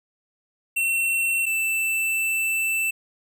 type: tone pair in turn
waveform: square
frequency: 2712 / 2658 Hz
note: E7 / E7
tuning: +49 / +14 cents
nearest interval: unison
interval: 35 cents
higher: first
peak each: -21 / -22 dBFS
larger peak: first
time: 0.76-1.46 / 1.46-2.91 s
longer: second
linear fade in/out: 10 ms
effects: none